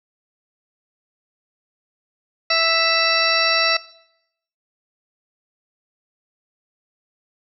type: harmonic tone with a mistuned harmonic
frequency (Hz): 659.3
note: E5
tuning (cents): 0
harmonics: 1 / 2 / 3 / 4 / 6 / 7 / 8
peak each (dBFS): -23 / -23 / -23 / -23 / -23 / -23 / -23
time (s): 2.5-3.77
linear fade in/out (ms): 5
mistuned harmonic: 8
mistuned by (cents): +72
effects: noise-tail reverb RT60 0.8 s tail -21 dB re dry